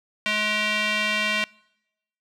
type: tone with band-pass filter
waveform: square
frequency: 212 Hz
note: G#3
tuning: 36 cents sharp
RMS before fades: -24 dBFS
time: 0.26-1.44 s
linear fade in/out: 0 ms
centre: 2600 Hz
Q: 2.2
effects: noise-tail reverb RT60 0.9 s tail -26 dB re dry